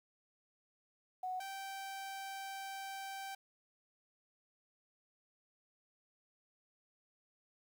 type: tone pair in turn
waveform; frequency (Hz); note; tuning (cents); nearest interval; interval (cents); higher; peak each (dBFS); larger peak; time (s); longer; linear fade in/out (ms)
sine / sawtooth; 740 / 779.3; F#5 / G5; 0 / -10; minor second; 90; second; -37 / -39; first; 1.23-1.4 / 1.4-3.35; second; 5
effects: 11-bit